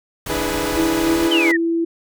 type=noise; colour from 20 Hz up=pink; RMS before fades=-28 dBFS; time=0.26-1.28 s; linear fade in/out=5 ms
type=chord; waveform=sawtooth; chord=E dominant seventh; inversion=third; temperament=equal with one note detuned; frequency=293.7 / 324.7 / 415.3 / 493.9 Hz; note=D4 / E4 / G#4 / B4; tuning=0 / -26 / 0 / 0 cents; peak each=-22 dBFS; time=0.29-1.52 s; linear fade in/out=10 ms
type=tone with pitch glide; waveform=sine; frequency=326.4 to 333.3 Hz; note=E4 to E4; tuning=-17 to +19 cents; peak=-16 dBFS; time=0.77-1.85 s; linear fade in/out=10 ms; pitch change=+36 cents; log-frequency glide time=0.99-1.21 s
type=exponential sweep; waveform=sine; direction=down; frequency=3160 to 1760 Hz; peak=-16 dBFS; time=1.31-1.57 s; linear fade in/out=10 ms
effects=none